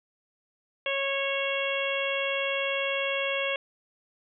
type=harmonic tone; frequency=550 Hz; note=C#5; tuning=14 cents flat; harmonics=1 / 2 / 3 / 4 / 5 / 6; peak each=-30 / -37 / -37 / -33 / -32 / -35 dBFS; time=0.86-3.56 s; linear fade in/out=2 ms; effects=none